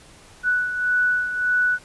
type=beating tone pair; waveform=sine; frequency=1480 / 1481.7 Hz; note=F#6 / F#6; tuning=0 / +2 cents; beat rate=1.7 Hz; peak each=-19 / -26 dBFS; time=0.43-1.79 s; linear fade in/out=50 ms; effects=pink hiss -48 dBFS RMS until 1.84 s + resampled to 24000 Hz